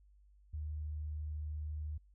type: tone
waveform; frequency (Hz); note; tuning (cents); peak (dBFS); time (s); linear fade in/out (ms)
sine; 76; D#2; -40; -38; 0.53-1.98; 10
effects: noise-tail reverb RT60 0.1 s tail -25 dB re dry + added 50 Hz sine -61 dBFS peak until 2.14 s